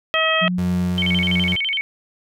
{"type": "harmonic tone", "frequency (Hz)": 640, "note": "D#5", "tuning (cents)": 49, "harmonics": [1, 2, 3, 4, 5], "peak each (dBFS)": [-22, -22, -22, -22, -22], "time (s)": [0.14, 0.48], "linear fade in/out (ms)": 0}
{"type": "tone", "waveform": "sine", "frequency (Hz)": 180.1, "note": "F#3", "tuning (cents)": -46, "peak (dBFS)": -19, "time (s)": [0.41, 1.55], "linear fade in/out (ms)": 20}
{"type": "tone with pitch glide", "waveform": "35% pulse", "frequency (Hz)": [89.2, 87.77], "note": ["F2", "F2"], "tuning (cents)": [37, 9], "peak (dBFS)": -23, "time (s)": [0.58, 1.56], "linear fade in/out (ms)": 5, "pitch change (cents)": -28, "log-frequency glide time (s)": [0.99, 1.08]}
{"type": "tone with vibrato", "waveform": "sine", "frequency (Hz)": 2628, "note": "E7", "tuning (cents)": -6, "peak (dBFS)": -19, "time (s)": [0.98, 1.81], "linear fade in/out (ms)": 0, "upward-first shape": "square", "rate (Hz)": 12, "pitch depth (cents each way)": 290}
{"effects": []}